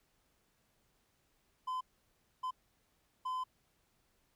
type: tone bursts at uneven times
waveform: triangle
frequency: 1021 Hz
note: C6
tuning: 43 cents flat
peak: -33 dBFS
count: 3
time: 1.67-1.81 / 2.43-2.51 / 3.25-3.44 s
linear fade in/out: 10 ms
effects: pink hiss -75 dBFS RMS until 4.35 s